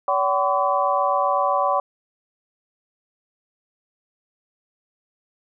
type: harmonic tone with a mistuned harmonic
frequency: 190.2 Hz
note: F#3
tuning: 48 cents sharp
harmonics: 3 / 4 / 5 / 6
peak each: -23 / -23 / -23 / -23 dBFS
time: 0.08-1.8 s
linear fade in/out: 2 ms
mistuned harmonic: 5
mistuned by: +110 cents
effects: none